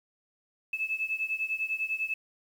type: beating tone pair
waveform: sine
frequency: 2606 / 2616 Hz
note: E7 / E7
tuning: -20 / -14 cents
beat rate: 10 Hz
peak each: -31 / -33 dBFS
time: 0.73-2.14 s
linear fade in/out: 5 ms
effects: 9-bit